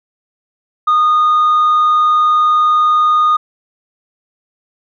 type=tone; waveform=sine; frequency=1230 Hz; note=D#6; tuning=20 cents flat; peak=-6 dBFS; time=0.87-3.37 s; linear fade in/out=10 ms; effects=tanh soft clip ceiling -7 dBFS